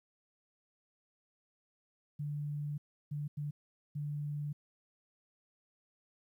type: tone bursts at uneven times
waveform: sine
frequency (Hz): 146.83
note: D3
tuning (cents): 0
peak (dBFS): -35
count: 4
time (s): 2.19-2.78 / 3.11-3.28 / 3.37-3.51 / 3.95-4.53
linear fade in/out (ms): 10
effects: 12-bit